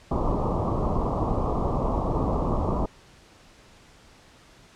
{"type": "low-pass noise", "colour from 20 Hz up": "pink", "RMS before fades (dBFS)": -25, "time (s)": [0.11, 2.86], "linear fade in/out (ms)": 5, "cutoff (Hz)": 1200, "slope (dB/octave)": 96, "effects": ["pink hiss -53 dBFS RMS until 4.75 s", "low-pass 7000 Hz 12 dB/octave"]}